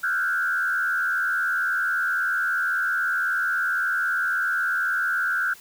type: tone with frequency modulation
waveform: sine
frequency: 1491 Hz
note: F#6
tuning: 13 cents sharp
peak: -21 dBFS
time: 0.03-5.54 s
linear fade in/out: 10 ms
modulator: 81.9 Hz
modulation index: 1.3
effects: white hiss -48 dBFS RMS until 5.6 s